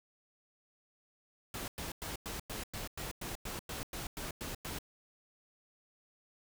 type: noise bursts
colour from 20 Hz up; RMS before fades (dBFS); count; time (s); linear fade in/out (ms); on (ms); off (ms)
pink; -41; 14; 1.54-4.787; 2; 140; 99
effects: none